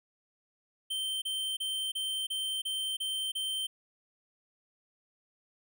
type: tone bursts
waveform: square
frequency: 3115 Hz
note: G7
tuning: 12 cents flat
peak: -32 dBFS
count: 8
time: 0.9-3.67 s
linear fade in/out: 10 ms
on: 320 ms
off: 30 ms
effects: none